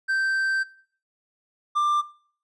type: tone pair in turn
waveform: triangle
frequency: 1560 / 1187 Hz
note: G6 / D6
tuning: -9 / +18 cents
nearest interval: perfect fourth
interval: 473 cents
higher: first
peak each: -19 / -17 dBFS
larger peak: second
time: 0.08-0.64 / 1.75-2.02 s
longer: first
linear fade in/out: 20 ms
effects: noise-tail reverb RT60 0.5 s tail -19 dB re dry + resampled to 24000 Hz